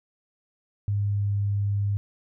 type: tone with pitch glide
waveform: sine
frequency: 101.8 to 101.16 Hz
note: G#2 to G#2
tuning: -34 to -45 cents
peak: -22 dBFS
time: 0.88-1.97 s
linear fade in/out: 0 ms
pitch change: -11 cents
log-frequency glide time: 1.01-1.38 s
effects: none